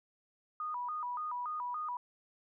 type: tone with vibrato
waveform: sine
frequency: 1098 Hz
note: C#6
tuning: 17 cents flat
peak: -35 dBFS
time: 0.6-1.97 s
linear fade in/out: 2 ms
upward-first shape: square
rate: 3.5 Hz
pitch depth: 200 cents each way
effects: none